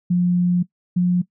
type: tone pair in turn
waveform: sine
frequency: 177.4 / 178.37 Hz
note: F3 / F3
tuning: +27 / +37 cents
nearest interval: unison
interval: 10 cents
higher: second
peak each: -14 dBFS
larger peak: neither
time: 0.1-0.63 / 0.96-1.22 s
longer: first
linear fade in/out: 10 ms
effects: noise-tail reverb RT60 0.1 s tail -19 dB re dry